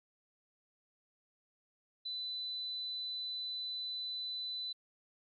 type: tone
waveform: sine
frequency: 4000 Hz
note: B7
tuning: 21 cents sharp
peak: -37 dBFS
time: 2.05-4.73 s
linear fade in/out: 10 ms
effects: MP3 32 kbps